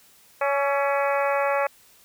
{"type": "harmonic tone with a mistuned harmonic", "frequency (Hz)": 280.6, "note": "C#4", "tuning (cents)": 21, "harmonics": [2, 3, 4, 5, 6, 7, 8, 9], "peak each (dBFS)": [-23, -27, -29, -31, -33, -34, -35, -36], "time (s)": [0.41, 1.67], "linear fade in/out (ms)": 5, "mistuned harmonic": 5, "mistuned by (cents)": -49, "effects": ["white hiss -55 dBFS RMS until 2.04 s"]}